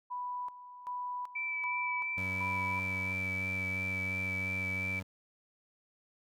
sine tone with tremolo, 987.8 Hz, B5, in tune, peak -35 dBFS, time 0.1-3.14 s, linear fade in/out 20 ms, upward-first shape square, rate 1.3 Hz, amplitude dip 75%
sine tone with vibrato, 2317 Hz, D7, 24 cents flat, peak -33 dBFS, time 1.35-5 s, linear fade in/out 10 ms, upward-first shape sine, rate 2.9 Hz, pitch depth 13 cents each way
25% pulse tone, 94 Hz, F#2, 28 cents sharp, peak -35 dBFS, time 2.17-5.03 s, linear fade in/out 10 ms
effects none

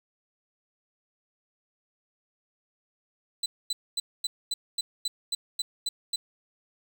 35% pulse tone bursts, 4000 Hz, B7, 21 cents sharp, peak -24 dBFS, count 11, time 3.43-6.16 s, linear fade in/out 5 ms, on 30 ms, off 240 ms, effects none

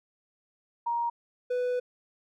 sine / triangle tone pair in turn, 941 / 495.9 Hz, A#5 / B4, +16 / +7 cents, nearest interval major seventh, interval 1109 cents, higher first, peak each -26 / -24 dBFS, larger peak second, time 0.86-1.1 / 1.5-1.8 s, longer second, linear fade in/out 10 ms, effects none

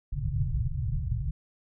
white low-pass noise, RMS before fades -29 dBFS, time 0.12-1.31 s, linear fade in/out 10 ms, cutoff 150 Hz, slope 96 dB/octave, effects none

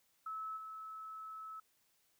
sine tone with level steps, 1300 Hz, E6, 24 cents flat, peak -40 / -45 dBFS, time 0.26-1.6 s, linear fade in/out 5 ms, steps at 0.56 s, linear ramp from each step 20 ms, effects white hiss -75 dBFS RMS until 2.19 s

